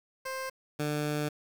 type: tone pair in turn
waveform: 15% pulse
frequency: 525 / 149.08 Hz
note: C5 / D3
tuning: +6 / +26 cents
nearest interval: octave + minor seventh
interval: 2180 cents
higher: first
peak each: -28 / -23 dBFS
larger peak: second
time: 0.25-0.5 / 0.79-1.29 s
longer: second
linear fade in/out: 10 ms
effects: 9-bit